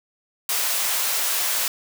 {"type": "high-pass noise", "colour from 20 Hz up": "white", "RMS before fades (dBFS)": -23, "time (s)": [0.49, 1.68], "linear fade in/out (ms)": 2, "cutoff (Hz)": 610, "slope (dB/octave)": 12, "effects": []}